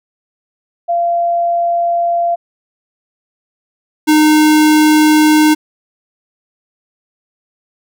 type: tone pair in turn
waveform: sine / square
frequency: 688 / 306.5 Hz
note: F5 / D#4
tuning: -26 / -26 cents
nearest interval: octave + major second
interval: 1400 cents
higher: first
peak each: -11 / -7 dBFS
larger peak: second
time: 0.88-2.36 / 4.07-5.55 s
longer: neither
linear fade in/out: 20 ms
effects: none